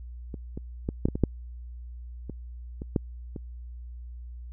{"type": "clicks", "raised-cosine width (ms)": 3, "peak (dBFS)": [-23, -22, -15, -9, -16, -17, -7, -22, -23, -10, -22], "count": 11, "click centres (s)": [0.342, 0.575, 0.889, 1.055, 1.086, 1.155, 1.237, 2.297, 2.819, 2.962, 3.362], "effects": ["added 60 Hz sine -38 dBFS peak until 4.52 s"]}